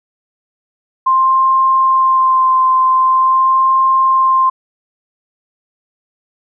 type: tone with vibrato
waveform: sine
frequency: 1048 Hz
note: C6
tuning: 2 cents sharp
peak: -8 dBFS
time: 1.06-4.5 s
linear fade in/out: 10 ms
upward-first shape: sine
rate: 0.44 Hz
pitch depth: 14 cents each way
effects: none